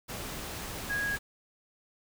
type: tone in noise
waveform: sine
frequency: 1651 Hz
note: G#6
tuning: 11 cents flat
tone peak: -29 dBFS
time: 0.89-1.17 s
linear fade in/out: 20 ms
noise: pink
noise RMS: -39 dBFS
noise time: 0.08-1.19 s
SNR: +7 dB
effects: none